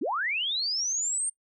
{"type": "linear sweep", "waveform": "sine", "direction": "up", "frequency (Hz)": [211.1, 8840], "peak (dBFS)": -26, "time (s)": [0.01, 1.3], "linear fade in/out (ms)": 10, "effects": ["noise-tail reverb RT60 0.1 s tail -23 dB re dry"]}